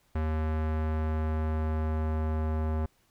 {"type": "tone with low-pass filter sweep", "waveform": "square", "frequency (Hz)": 78.3, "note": "D#2", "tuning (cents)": 11, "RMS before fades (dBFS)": -29, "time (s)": [0.15, 2.86], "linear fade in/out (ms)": 5, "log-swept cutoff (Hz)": [1700, 1100], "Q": 0.95, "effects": ["pink hiss -68 dBFS RMS until 3.1 s"]}